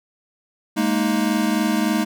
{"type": "chord", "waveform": "square", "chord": "Ab suspended second", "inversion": "none", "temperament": "equal with one note detuned", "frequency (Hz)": [207.7, 231.1, 311.1], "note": ["Ab3", "Bb3", "Eb4"], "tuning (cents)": [0, -15, 0], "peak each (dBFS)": -23, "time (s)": [0.76, 2.05], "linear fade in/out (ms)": 20, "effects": []}